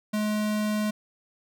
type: tone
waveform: square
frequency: 211.9 Hz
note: G#3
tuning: 35 cents sharp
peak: -25 dBFS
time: 0.13-0.91 s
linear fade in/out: 10 ms
effects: none